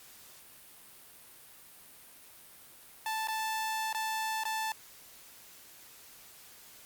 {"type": "tone with dropouts", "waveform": "sawtooth", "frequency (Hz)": 880, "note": "A5", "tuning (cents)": 0, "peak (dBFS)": -28, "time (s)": [3.06, 4.72], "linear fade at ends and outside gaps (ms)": 1, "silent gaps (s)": [[3.273, 3.284], [3.928, 3.947], [4.436, 4.453]], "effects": ["white hiss -54 dBFS RMS until 6.85 s", "Opus 48 kbps"]}